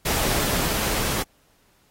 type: noise with level ramp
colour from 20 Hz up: pink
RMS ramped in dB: -23 to -26 dBFS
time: 0.05-1.23 s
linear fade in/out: 10 ms
effects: pink hiss -62 dBFS RMS until 1.9 s + AAC 48 kbps